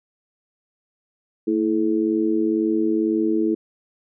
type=tone with amplitude modulation; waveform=sine; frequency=327.7 Hz; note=E4; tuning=10 cents flat; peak=-13 dBFS; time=1.47-3.55 s; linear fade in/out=10 ms; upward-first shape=sine; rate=102 Hz; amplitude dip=100%; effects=none